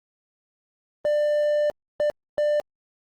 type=tone bursts at uneven times; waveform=triangle; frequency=594 Hz; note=D5; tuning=20 cents sharp; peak=-17 dBFS; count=3; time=1.05-1.7 / 2-2.1 / 2.38-2.6 s; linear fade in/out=0 ms; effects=Opus 24 kbps